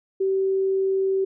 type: tone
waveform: sine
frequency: 384.8 Hz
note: G4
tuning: 32 cents flat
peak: -19 dBFS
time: 0.2-1.25 s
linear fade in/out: 10 ms
effects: none